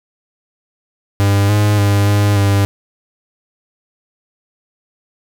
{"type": "tone with pitch steps", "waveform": "45% pulse", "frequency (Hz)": [100.4, 104.2, 101.2, 102.5, 99.9], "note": ["G2", "G#2", "G#2", "G#2", "G2"], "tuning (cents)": [42, 6, -44, -22, 33], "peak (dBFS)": -10, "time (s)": [1.2, 2.65], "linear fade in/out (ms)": 0, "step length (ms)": 290, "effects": []}